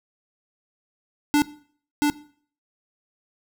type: tone with echo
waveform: square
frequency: 293.7 Hz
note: D4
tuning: in tune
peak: -16 dBFS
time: 1.34-1.42 s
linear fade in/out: 0 ms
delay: 680 ms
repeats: 1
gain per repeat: -2 dB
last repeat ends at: 2.1 s
effects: noise-tail reverb RT60 0.5 s tail -18 dB re dry